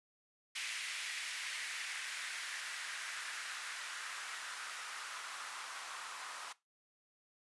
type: noise with band-pass filter sweep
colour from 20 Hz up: blue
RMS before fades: -44 dBFS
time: 0.55-6.53 s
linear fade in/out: 10 ms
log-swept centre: 2200 to 1100 Hz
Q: 2.1
effects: noise-tail reverb RT60 0.2 s tail -18 dB re dry + resampled to 24000 Hz